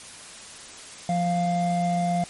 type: tone pair together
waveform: triangle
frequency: 174.61 / 698.4 Hz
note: F3 / F5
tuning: 0 / 0 cents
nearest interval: 2 octaves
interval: 2400 cents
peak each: -22 dBFS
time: 1.09-2.24 s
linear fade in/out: 2 ms
effects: white hiss -42 dBFS RMS until 2.29 s + MP3 48 kbps